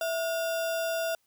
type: tone with sample-and-hold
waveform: sine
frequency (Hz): 659.3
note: E5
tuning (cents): 0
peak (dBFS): -27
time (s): 0.01-1.15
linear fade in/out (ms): 2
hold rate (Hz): 2100
effects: white hiss -72 dBFS RMS until 1.26 s